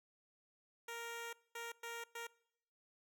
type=tone bursts at uneven times; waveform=10% pulse; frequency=466.2 Hz; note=A#4; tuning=in tune; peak=-36 dBFS; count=4; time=0.88-1.33 / 1.55-1.72 / 1.83-2.04 / 2.15-2.27 s; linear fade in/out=5 ms; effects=noise-tail reverb RT60 0.8 s tail -24 dB re dry